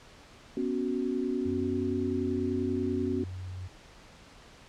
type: chord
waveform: sine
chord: B suspended second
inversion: none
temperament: equal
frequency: 246.9 / 277.2 / 370 Hz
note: B3 / C#4 / F#4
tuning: 0 / 0 / 0 cents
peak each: -32 dBFS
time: 0.57-3.24 s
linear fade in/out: 2 ms
type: tone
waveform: sine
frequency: 92 Hz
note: F#2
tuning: 9 cents flat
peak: -36 dBFS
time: 1.45-3.68 s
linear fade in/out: 10 ms
effects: pink hiss -53 dBFS RMS until 4.68 s + low-pass 6000 Hz 12 dB/octave